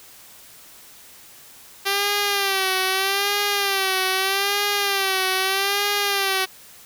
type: tone with vibrato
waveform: 5% pulse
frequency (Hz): 392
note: G4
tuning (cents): 0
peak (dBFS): -8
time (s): 1.85-6.46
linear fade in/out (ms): 20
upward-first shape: sine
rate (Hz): 0.8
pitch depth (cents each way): 73
effects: white hiss -46 dBFS RMS until 6.85 s